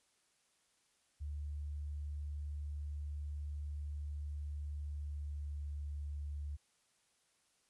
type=tone with pitch glide; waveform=sine; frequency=73.4 to 72.85 Hz; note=D2 to D2; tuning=0 to -13 cents; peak=-39 dBFS; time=1.2-6.57 s; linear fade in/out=20 ms; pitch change=-13 cents; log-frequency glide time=4.75-5.71 s; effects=white hiss -75 dBFS RMS until 7.69 s + resampled to 24000 Hz